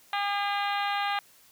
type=harmonic tone; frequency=404.5 Hz; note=G#4; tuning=46 cents flat; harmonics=2 / 3 / 4 / 5 / 6 / 7 / 8 / 9 / 10; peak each=-29 / -33 / -35 / -37 / -39 / -40 / -41 / -42 / -43 dBFS; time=0.13-1.19 s; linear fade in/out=2 ms; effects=white hiss -58 dBFS RMS until 1.51 s